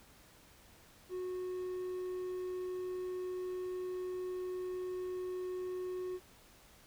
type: tone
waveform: triangle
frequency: 366.1 Hz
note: F#4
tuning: 18 cents flat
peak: -35 dBFS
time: 1.09-6.2 s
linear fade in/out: 50 ms
effects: pink hiss -61 dBFS RMS until 6.86 s